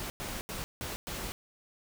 pink noise bursts at uneven times, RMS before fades -38 dBFS, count 5, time 0-0.1 / 0.2-0.41 / 0.49-0.64 / 0.81-0.96 / 1.07-1.32 s, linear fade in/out 0 ms, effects none

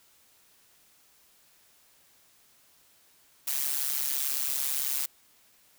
blue noise with amplitude modulation, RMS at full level -26 dBFS, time 3.47-5.06 s, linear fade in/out 5 ms, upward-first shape sine, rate 138 Hz, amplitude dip 90%, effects white hiss -62 dBFS RMS until 5.78 s

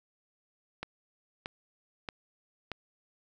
click train, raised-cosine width 0.3 ms, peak -20 dBFS, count 4, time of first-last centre 0.83-2.717 s, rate 1.59 Hz, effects none

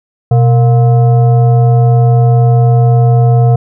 sine tone with frequency modulation, 124 Hz, B2, 7 cents sharp, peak -4 dBFS, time 0.31-3.56 s, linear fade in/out 5 ms, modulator 585 Hz, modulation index 0.47, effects none

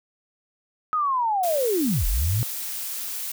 sine linear two-way sweep, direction down then up, 1277 to 34.81 to 122.1 Hz, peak -20 dBFS, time 0.93-2.43 s, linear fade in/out 0 ms, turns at 2.06 s
blue noise, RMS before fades -31 dBFS, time 1.43-3.32 s, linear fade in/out 5 ms
effects none

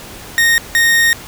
40% pulse tone bursts at uneven times, 1855 Hz, A#6, 9 cents flat, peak -8 dBFS, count 2, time 0.38-0.58 / 0.75-1.13 s, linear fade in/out 0 ms, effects pink hiss -33 dBFS RMS until 1.27 s

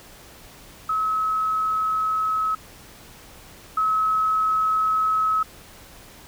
sine tone pair in turn, 1286 / 1286 Hz, E6 / E6, -43 / -43 cents, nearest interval unison, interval 0 cents, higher neither, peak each -20 / -18 dBFS, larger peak second, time 0.89-2.55 / 3.77-5.43 s, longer neither, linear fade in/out 5 ms, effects pink hiss -46 dBFS RMS until 6.27 s

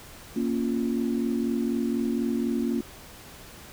sine chord, Bb minor, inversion none, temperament equal, 233.1 / 277.2 / 349.2 Hz, Bb3 / Db4 / F4, 0 / 0 / 0 cents, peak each -26 / -29 / -31 dBFS, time 0.36-2.81 s, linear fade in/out 5 ms, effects pink hiss -46 dBFS RMS until 3.72 s

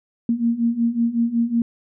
sine beating tone pair, 230.2 / 235.6 Hz, A#3 / A#3, -22 / +19 cents, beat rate 5.4 Hz, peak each -22 / -19 dBFS, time 0.29-1.62 s, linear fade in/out 2 ms, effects none

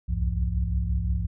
sine tone cluster, 61.8 / 67.6 / 82.1 / 101.8 / 171.8 Hz, B1 / C#2 / E2 / G#2 / F3, +2 / -43 / -6 / -34 / -28 cents, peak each -25 / -32 / -32 / -30 / -34 dBFS, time 0.08-1.27 s, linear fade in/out 20 ms, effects none

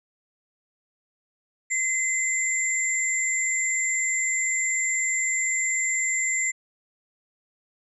sine tone pair together, 2053 / 7316 Hz, C7 / A#8, -33 / -33 cents, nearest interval octave + minor seventh, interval 2200 cents, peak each -25 dBFS, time 1.7-6.52 s, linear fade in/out 20 ms, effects none

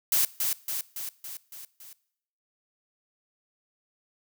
blue noise with echo, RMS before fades -23 dBFS, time 0.12-0.25 s, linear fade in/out 2 ms, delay 280 ms, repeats 6, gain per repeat -4 dB, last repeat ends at 1.93 s, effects noise-tail reverb RT60 0.7 s tail -21 dB re dry

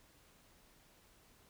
silence, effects pink hiss -66 dBFS RMS until 1.49 s

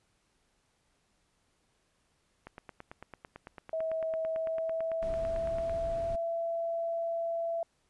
click train, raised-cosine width 0.5 ms, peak -29 dBFS, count 30, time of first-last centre 2.47-5.696 s, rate 8.99 Hz
sine tone with pitch glide, 645 to 669.7 Hz, E5 to E5, -38 to +27 cents, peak -30 dBFS, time 3.73-7.63 s, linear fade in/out 2 ms, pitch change +65 cents, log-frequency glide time 4.23-6.01 s
brown noise, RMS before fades -41 dBFS, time 5.02-6.16 s, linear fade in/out 5 ms
effects pink hiss -73 dBFS RMS until 7.89 s + resampled to 24000 Hz

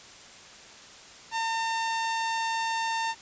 sawtooth tone, 906 Hz, A#5, 50 cents flat, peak -23 dBFS, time 1.31-3.15 s, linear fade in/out 50 ms, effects white hiss -48 dBFS RMS until 3.21 s + resampled to 16000 Hz

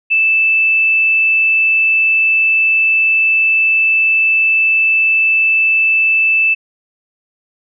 sine tone, 2637 Hz, E7, in tune, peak -9 dBFS, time 0.1-6.55 s, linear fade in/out 20 ms, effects none

